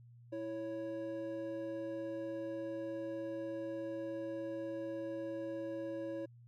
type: tone pair together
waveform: triangle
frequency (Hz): 329.6 / 553.8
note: E4 / C#5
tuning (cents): 0 / -2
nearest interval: major sixth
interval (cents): 898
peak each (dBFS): -39 / -39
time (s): 0.32-6.26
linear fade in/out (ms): 10
effects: added 119 Hz sine -55 dBFS peak until 6.47 s + MP3 96 kbps